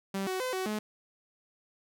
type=tone with pitch steps; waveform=sawtooth; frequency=194.6 / 373.7 / 510 / 375 / 212.7 Hz; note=G3 / F#4 / C5 / F#4 / G#3; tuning=-12 / +17 / -44 / +23 / +42 cents; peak=-27 dBFS; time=0.14-0.79 s; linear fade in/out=5 ms; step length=130 ms; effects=none